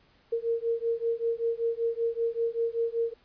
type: beating tone pair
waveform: sine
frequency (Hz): 459.6 / 464.8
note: A#4 / A#4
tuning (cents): -25 / -5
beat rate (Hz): 5.2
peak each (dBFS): -29 / -29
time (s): 0.32-3.14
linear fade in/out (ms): 10
effects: pink hiss -63 dBFS RMS until 3.24 s + resampled to 11025 Hz